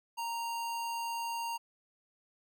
square tone, 929 Hz, A#5, 6 cents flat, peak -35 dBFS, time 0.17-1.58 s, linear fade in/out 20 ms, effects none

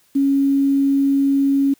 sine tone with quantisation, 276.3 Hz, C#4, 6 cents flat, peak -13 dBFS, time 0.15-1.74 s, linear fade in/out 10 ms, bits 7, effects white hiss -58 dBFS RMS until 1.79 s

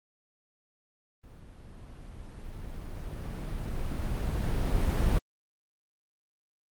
brown noise with level ramp, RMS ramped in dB -50 to -24 dBFS, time 1.23-5.19 s, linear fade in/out 10 ms, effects Opus 32 kbps

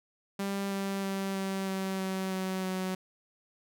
sawtooth tone with pitch steps, 197.6 / 196.01 / 194.43 / 192.86 / 191.31 / 189.77 / 188.24 / 186.73 Hz, G3 / G3 / G3 / G3 / G3 / F#3 / F#3 / F#3, +14 / 0 / -14 / -28 / -42 / +44 / +30 / +16 cents, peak -27 dBFS, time 0.39-2.95 s, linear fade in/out 5 ms, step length 320 ms, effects none

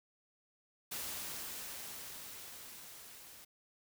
white noise with level ramp, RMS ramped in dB -41 to -55 dBFS, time 0.91-3.45 s, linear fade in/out 10 ms, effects none

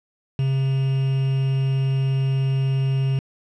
triangle tone with quantisation, 134.4 Hz, C3, 47 cents sharp, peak -16 dBFS, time 0.39-3.19 s, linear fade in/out 2 ms, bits 6, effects low-pass 4000 Hz 12 dB/octave

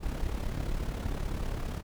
brown noise with amplitude modulation, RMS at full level -30 dBFS, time 0-1.83 s, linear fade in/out 50 ms, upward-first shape sine, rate 35.1 Hz, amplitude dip 60%, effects none

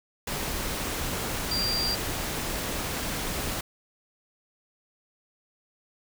sine tone in noise, 4737 Hz, D8, 14 cents sharp, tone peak -26 dBFS, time 1.51-1.95 s, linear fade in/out 5 ms, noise pink, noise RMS -31 dBFS, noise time 0.27-3.61 s, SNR +2 dB, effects none

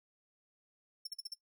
40% pulse tone bursts, 5400 Hz, E8, 41 cents sharp, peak -38 dBFS, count 5, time 1.05-1.339 s, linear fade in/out 5 ms, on 21 ms, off 46 ms, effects noise-tail reverb RT60 0.1 s tail -19 dB re dry

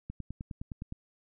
click train, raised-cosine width 5 ms, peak -26 dBFS, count 9, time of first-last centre 0.1-0.924 s, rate 9.71 Hz, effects none

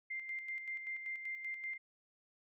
sine tone with tremolo, 2095 Hz, C7, 2 cents sharp, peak -38 dBFS, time 0.1-1.78 s, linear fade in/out 10 ms, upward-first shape square, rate 5.2 Hz, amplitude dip 50%, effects none

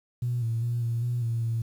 sine tone with pitch steps, 121.6 / 114.5 / 119.2 / 116.6 / 121.1 / 115.6 / 114.7 Hz, B2 / A#2 / A#2 / A#2 / B2 / A#2 / A#2, -26 / -31 / +39 / +1 / -34 / -14 / -28 cents, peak -24 dBFS, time 0.22-1.62 s, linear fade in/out 5 ms, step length 200 ms, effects tanh soft clip ceiling -20 dBFS + 9-bit

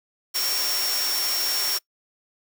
sine tone in noise, 5510 Hz, F8, 24 cents flat, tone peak -25 dBFS, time 0.34-1.79 s, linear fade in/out 20 ms, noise white, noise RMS -27 dBFS, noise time 0.34-1.79 s, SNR -1 dB, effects noise-tail reverb RT60 0.1 s tail -23 dB re dry + high-pass 400 Hz 12 dB/octave

